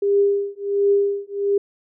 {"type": "tone with tremolo", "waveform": "sine", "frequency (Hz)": 401.8, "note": "G4", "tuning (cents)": 43, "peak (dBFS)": -12, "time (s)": [0.02, 1.58], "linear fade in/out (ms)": 5, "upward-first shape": "triangle", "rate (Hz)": 1.4, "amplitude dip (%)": 100, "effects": []}